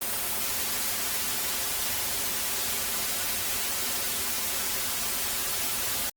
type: noise with comb filter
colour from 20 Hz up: white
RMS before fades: -29 dBFS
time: 0.01-6.1 s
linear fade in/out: 10 ms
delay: 6.4 ms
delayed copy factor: -1
effects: Opus 32 kbps